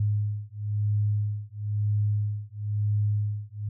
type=beating tone pair; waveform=sine; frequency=103.83 / 104.83 Hz; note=G#2 / G#2; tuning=0 / +17 cents; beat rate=1 Hz; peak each=-27 dBFS; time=0-3.69 s; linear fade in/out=5 ms; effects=none